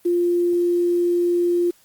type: tone with quantisation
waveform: sine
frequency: 349.2 Hz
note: F4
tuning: in tune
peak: -16 dBFS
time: 0.05-1.71 s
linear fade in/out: 10 ms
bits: 7
effects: white hiss -56 dBFS RMS until 1.84 s + Opus 24 kbps